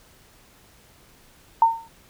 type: tone with exponential decay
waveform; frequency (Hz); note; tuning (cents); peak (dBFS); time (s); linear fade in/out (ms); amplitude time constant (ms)
sine; 911; A#5; -40; -9; 1.62-1.88; 2; 56
effects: pink hiss -54 dBFS RMS until 2.09 s